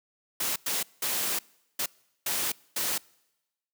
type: noise bursts at uneven times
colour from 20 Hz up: white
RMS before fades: -29 dBFS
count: 6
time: 0.4-0.56 / 0.66-0.83 / 1.02-1.39 / 1.79-1.86 / 2.26-2.52 / 2.76-2.98 s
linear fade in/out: 5 ms
effects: noise-tail reverb RT60 1.0 s tail -26 dB re dry + high-pass 150 Hz 12 dB/octave